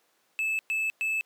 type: tone bursts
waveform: triangle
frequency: 2616 Hz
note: E7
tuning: 14 cents flat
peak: -24 dBFS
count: 3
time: 0.39-1.21 s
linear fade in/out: 0 ms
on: 200 ms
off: 110 ms
effects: pink hiss -68 dBFS RMS until 1.25 s + high-pass 400 Hz 12 dB/octave